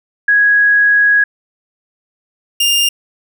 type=tone pair in turn; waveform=sine / sawtooth; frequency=1661.2 / 2806 Hz; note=G#6 / F7; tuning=0 / +8 cents; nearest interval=major sixth; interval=908 cents; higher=second; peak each=-7 dBFS; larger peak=neither; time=0.28-1.24 / 2.6-2.89 s; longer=first; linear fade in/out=5 ms; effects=none